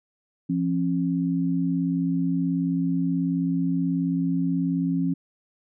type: tone pair together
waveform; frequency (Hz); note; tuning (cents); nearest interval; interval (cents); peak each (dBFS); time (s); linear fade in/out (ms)
sine; 171.8 / 270.4; F3 / C#4; -28 / -43; minor sixth; 785; -24; 0.49-5.14; 10
effects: none